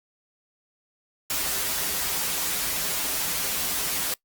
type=noise with comb filter; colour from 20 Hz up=white; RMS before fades=-27 dBFS; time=1.3-4.14 s; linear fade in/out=2 ms; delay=8.7 ms; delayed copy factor=-0.7; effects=noise-tail reverb RT60 0.1 s tail -22 dB re dry + Opus 48 kbps